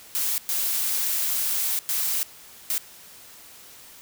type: noise bursts at uneven times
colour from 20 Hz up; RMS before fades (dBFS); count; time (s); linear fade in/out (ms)
blue; -25; 4; 0.15-0.38 / 0.49-1.79 / 1.89-2.23 / 2.7-2.78; 0
effects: white hiss -47 dBFS RMS until 4.01 s